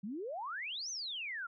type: exponential two-way sweep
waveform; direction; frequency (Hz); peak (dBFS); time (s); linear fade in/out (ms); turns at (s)
sine; up then down; 185 to 6320 to 1340; -38; 0.03-1.47; 10; 0.9
effects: none